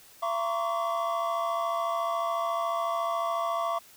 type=tone cluster; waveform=triangle; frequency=677 / 940 / 1071 / 1145 Hz; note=E5 / A#5 / C6 / D6; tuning=+46 / +14 / +40 / -44 cents; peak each=-28 / -36 / -33 / -29 dBFS; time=0.22-3.79 s; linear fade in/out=10 ms; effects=white hiss -54 dBFS RMS until 3.96 s